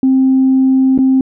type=tone with dropouts; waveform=sine; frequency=263.4 Hz; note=C4; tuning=12 cents sharp; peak=-6 dBFS; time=0.03-1.21 s; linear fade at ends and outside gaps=2 ms; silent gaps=0.978-0.988 s; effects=tanh soft clip ceiling -3 dBFS